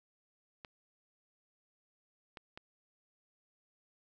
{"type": "clicks", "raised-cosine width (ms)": 0.3, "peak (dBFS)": -30, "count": 3, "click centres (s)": [0.648, 2.372, 2.575], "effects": []}